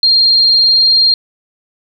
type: tone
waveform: sine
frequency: 4207 Hz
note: C8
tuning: 9 cents sharp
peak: -6 dBFS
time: 0.03-1.14 s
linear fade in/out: 2 ms
effects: none